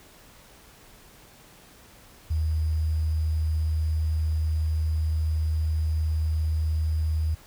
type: tone with sample-and-hold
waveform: sine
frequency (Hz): 78.6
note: D#2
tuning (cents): +18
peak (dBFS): -22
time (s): 2.3-7.35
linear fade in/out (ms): 10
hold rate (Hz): 4900
effects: pink hiss -52 dBFS RMS until 7.46 s